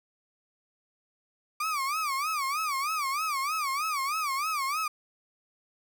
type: tone with vibrato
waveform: 35% pulse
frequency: 1174.7 Hz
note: D6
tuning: in tune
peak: -26 dBFS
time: 1.6-4.88 s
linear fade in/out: 5 ms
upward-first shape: sine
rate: 3.2 Hz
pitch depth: 170 cents each way
effects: none